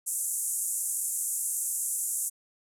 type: band-pass noise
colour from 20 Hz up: pink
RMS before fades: -31 dBFS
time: 0.06-2.3 s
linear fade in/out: 20 ms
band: 7300 to 12000 Hz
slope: 48 dB/octave
effects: none